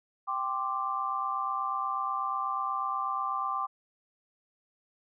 sine chord, G suspended fourth, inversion none, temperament equal, 784 / 1046.5 / 1174.7 Hz, G5 / C6 / D6, 0 / 0 / 0 cents, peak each -36 / -34 / -31 dBFS, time 0.27-3.67 s, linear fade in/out 20 ms, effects none

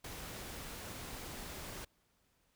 pink noise with ADSR envelope, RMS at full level -44 dBFS, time 0.04-1.85 s, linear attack 6 ms, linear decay 9 ms, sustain -2 dB, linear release 8 ms, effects pink hiss -75 dBFS RMS until 2.55 s

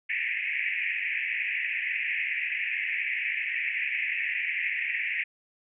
white band-pass noise, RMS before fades -30 dBFS, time 0.09-5.24 s, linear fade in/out 10 ms, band 1800 to 2600 Hz, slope 96 dB/octave, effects none

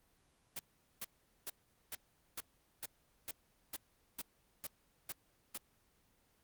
white noise bursts, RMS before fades -42 dBFS, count 12, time 0.56-5.576 s, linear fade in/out 5 ms, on 33 ms, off 420 ms, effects pink hiss -73 dBFS RMS until 6.43 s + Opus 24 kbps

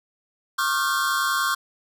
square tone cluster, 1086 / 1186 / 1392 / 1542 Hz, C#6 / D6 / F6 / G6, -36 / +17 / -6 / -29 cents, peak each -26 / -29 / -27 / -28 dBFS, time 0.58-1.55 s, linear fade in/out 10 ms, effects none

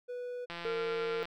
triangle tone, 491.8 Hz, B4, 7 cents flat, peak -35 dBFS, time 0.08-0.46 s, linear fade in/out 20 ms
click train, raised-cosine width 0.3 ms, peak -25 dBFS, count 130, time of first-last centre 0.5-1.254 s, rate 171 Hz
harmonic tone, 459.1 Hz, A#4, 26 cents flat, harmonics 1 / 3 / 5, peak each -32 / -43 / -50 dBFS, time 0.65-1.23 s, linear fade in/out 0 ms
effects none

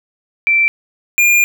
sine / square tone pair in turn, 2341 / 2410 Hz, D7 / D7, -6 / +44 cents, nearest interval minor second, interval 50 cents, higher second, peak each -9 dBFS, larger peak neither, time 0.47-0.68 / 1.18-1.44 s, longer second, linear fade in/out 0 ms, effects none

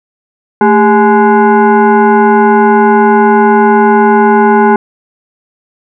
sine tone with frequency modulation, 220 Hz, A3, in tune, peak -3 dBFS, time 0.61-4.76 s, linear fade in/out 2 ms, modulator 624 Hz, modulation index 1.5, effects none

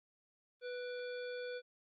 harmonic tone with a mistuned harmonic, 493.9 Hz, B4, in tune, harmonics 1 / 3 / 5 / 7 / 9, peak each -41 / -49 / -55 / -56 / -58 dBFS, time 0.61-1.62 s, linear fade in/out 50 ms, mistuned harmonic 5, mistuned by -73 cents, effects Opus 32 kbps

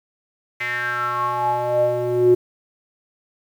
square tone with band-pass filter sweep, 121.8 Hz, B2, 24 cents flat, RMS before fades -20 dBFS, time 0.6-2.35 s, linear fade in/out 10 ms, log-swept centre 2100 to 350 Hz, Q 7.8, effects 8-bit

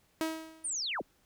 sawtooth tone with exponential decay, 320.2 Hz, D#4, 50 cents sharp, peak -24 dBFS, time 0.21-0.77 s, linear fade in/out 0 ms, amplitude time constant 120 ms
sine linear sweep, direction down, 9397 to 65.41 Hz, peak -32 dBFS, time 0.64-1.02 s, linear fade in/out 10 ms
effects pink hiss -69 dBFS RMS until 1.25 s

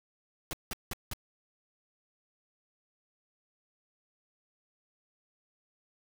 pink noise bursts, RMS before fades -36 dBFS, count 4, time 0.51-1.134 s, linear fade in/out 0 ms, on 21 ms, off 180 ms, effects none

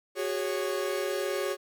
45% pulse chord, F# suspended second, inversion none, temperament equal with one note detuned, 370 / 409.6 / 554.4 Hz, F#4 / G#4 / C#5, 0 / -24 / 0 cents, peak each -33 dBFS, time 0.15-1.57 s, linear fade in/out 50 ms, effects none

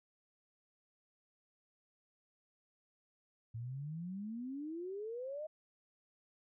sine exponential sweep, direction up, 110.8 to 632 Hz, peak -40 dBFS, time 3.54-5.47 s, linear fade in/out 10 ms, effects none

